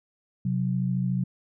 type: tone pair together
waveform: sine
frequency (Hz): 130 / 183.85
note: C3 / F#3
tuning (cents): -11 / -11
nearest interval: tritone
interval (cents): 600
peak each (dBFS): -26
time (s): 0.45-1.24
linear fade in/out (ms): 5
effects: none